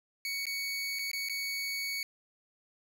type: tone with dropouts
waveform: 25% pulse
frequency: 2232 Hz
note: C#7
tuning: 11 cents sharp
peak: -29 dBFS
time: 0.25-2.03 s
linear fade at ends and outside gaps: 1 ms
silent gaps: 0.455-0.467 / 0.988-0.992 / 1.115-1.132 / 1.287-1.296 s
effects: 10-bit